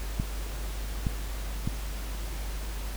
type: clicks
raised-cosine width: 5 ms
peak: -15 dBFS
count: 3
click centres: 0.199 / 1.068 / 1.675 s
effects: added 50 Hz sine -32 dBFS peak until 2.96 s + pink hiss -42 dBFS RMS until 2.96 s